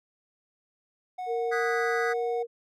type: tone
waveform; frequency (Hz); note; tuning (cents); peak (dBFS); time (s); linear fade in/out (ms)
triangle; 734; F#5; -14; -30; 1.18-2.43; 10
type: tone with pitch glide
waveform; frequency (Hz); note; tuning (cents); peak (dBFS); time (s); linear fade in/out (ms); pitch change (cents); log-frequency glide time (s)
sine; 463.9 to 468.7; A#4 to A#4; -8 to +9; -27; 1.26-2.47; 50; +17; 2.03-2.18
type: chord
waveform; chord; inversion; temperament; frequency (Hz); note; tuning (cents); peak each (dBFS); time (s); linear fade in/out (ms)
triangle; G# minor seventh; second; equal with one note detuned; 1244.5 / 1480 / 1639.3 / 1975.5; D#6 / F#6 / G#6 / B6; 0 / 0 / -23 / 0; -32; 1.51-2.14; 20
effects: none